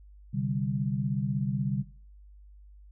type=chord; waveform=sine; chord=C suspended second; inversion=none; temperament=just; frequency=130.81 / 147.16 / 196.22 Hz; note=C3 / D3 / G3; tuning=0 / +4 / +2 cents; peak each=-30 / -31 / -32 dBFS; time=0.33-1.83 s; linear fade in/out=20 ms; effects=noise-tail reverb RT60 0.4 s tail -17 dB re dry + added 50 Hz sine -49 dBFS peak until 2.91 s